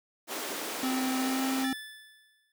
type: high-pass noise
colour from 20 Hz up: pink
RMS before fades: -36 dBFS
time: 0.27-1.67 s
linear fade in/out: 50 ms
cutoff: 270 Hz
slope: 24 dB/octave
type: tone with pitch glide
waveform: square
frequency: 260 to 264.5 Hz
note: C4 to C4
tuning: -11 to +19 cents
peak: -29 dBFS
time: 0.83-1.73 s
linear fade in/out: 2 ms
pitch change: +30 cents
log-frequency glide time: 1.18-1.43 s
type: tone with exponential decay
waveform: 25% pulse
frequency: 1742 Hz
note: A6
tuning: 18 cents flat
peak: -29 dBFS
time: 1.64-2.52 s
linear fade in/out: 2 ms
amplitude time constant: 190 ms
effects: none